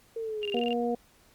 sine linear sweep, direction down, 460 to 392 Hz, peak -31 dBFS, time 0.16-0.6 s, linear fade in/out 5 ms
sine tone bursts, 2800 Hz, F7, 4 cents sharp, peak -32 dBFS, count 7, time 0.43-0.729 s, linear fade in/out 0 ms, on 23 ms, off 23 ms
harmonic tone, 238.4 Hz, A#3, 39 cents sharp, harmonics 1 / 2 / 3, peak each -30 / -29 / -33 dBFS, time 0.54-0.95 s, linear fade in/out 5 ms
effects pink hiss -61 dBFS RMS until 1.34 s + Opus 48 kbps

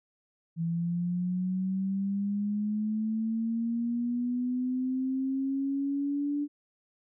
sine linear sweep, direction up, 164.81 to 292 Hz, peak -27 dBFS, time 0.56-6.48 s, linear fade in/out 50 ms, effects none

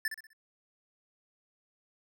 square tone with echo, 1760 Hz, A6, in tune, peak -29 dBFS, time 0.05-0.08 s, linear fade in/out 2 ms, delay 63 ms, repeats 4, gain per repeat -8 dB, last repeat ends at 0.332 s, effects none

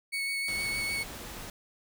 35% pulse tone with vibrato, 2217 Hz, C#7, in tune, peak -28 dBFS, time 0.12-1.04 s, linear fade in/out 20 ms, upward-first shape sine, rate 6.5 Hz, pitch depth 11 cents each way
pink noise, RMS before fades -42 dBFS, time 0.48-1.5 s, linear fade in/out 2 ms
effects none

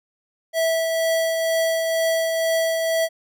square tone with tremolo, 654 Hz, E5, 14 cents flat, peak -18 dBFS, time 0.53-3.09 s, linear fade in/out 50 ms, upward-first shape triangle, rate 2.1 Hz, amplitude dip 35%, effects none

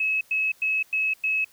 sine tone bursts, 2577 Hz, E7, 40 cents flat, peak -21 dBFS, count 5, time 0-1.446 s, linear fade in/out 5 ms, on 210 ms, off 99 ms, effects white hiss -57 dBFS RMS until 1.52 s

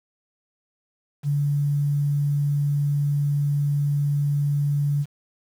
sine tone, 144.1 Hz, D3, 33 cents flat, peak -19 dBFS, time 1.23-5.06 s, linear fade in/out 50 ms, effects 8-bit

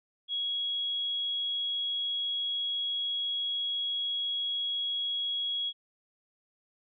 sine tone, 3322 Hz, G#7, in tune, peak -29 dBFS, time 0.28-5.73 s, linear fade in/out 50 ms, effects none

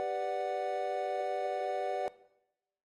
triangle chord, G major seventh, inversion none, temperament equal, 392 / 493.9 / 587.3 / 740 Hz, G4 / B4 / D5 / F#5, 0 / 0 / 0 / 0 cents, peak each -38 / -36 / -34 / -33 dBFS, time 0-2.08 s, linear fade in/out 0 ms, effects noise-tail reverb RT60 0.9 s tail -18 dB re dry + AAC 32 kbps

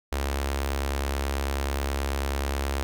sawtooth tone with notch filter, 69.3 Hz, C#2, in tune, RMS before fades -28 dBFS, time 0.12-2.83 s, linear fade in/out 0 ms, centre 150 Hz, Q 0.5, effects none

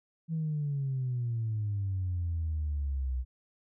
sine exponential sweep, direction down, 164.81 to 61.74 Hz, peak -28 dBFS, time 0.28-3.25 s, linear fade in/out 50 ms, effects tanh soft clip ceiling -25 dBFS

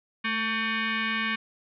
sine tone with frequency modulation, 219.9 Hz, A3, 1 cent flat, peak -25 dBFS, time 0.24-1.36 s, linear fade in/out 10 ms, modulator 673 Hz, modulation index 4, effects none

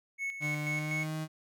triangle tone with tremolo, 2203 Hz, C#7, 11 cents flat, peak -30 dBFS, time 0.18-1.07 s, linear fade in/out 50 ms, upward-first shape square, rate 4.1 Hz, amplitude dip 60%
35% pulse tone with pitch glide, 150 to 156.73 Hz, D3 to D#3, +37 to +13 cents, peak -32 dBFS, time 0.4-1.28 s, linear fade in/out 50 ms, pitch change +76 cents, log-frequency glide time 0.66-1.15 s
effects none

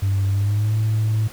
sine tone with pitch glide, 98 to 108.74 Hz, G2 to A2, 0 to -20 cents, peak -15 dBFS, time 0.02-1.28 s, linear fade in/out 10 ms, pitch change +180 cents, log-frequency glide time 0.3-0.75 s, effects tanh soft clip ceiling -14 dBFS + pink hiss -41 dBFS RMS until 1.32 s

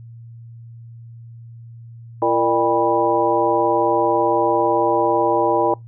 sine tone cluster, 341.2 / 461.3 / 599 / 802 / 980 Hz, F4 / A#4 / D5 / G5 / B5, -40 / -18 / +34 / +39 / -14 cents, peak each -21 dBFS, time 2.22-5.74 s, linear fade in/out 2 ms, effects noise-tail reverb RT60 0.2 s tail -26 dB re dry + added 116 Hz sine -36 dBFS peak until 5.87 s

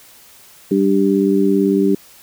harmonic tone, 98 Hz, G2, in tune, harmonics 2 / 3 / 4, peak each -16 / -16 / -16 dBFS, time 0.71-1.95 s, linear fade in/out 5 ms, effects white hiss -45 dBFS RMS until 2.22 s

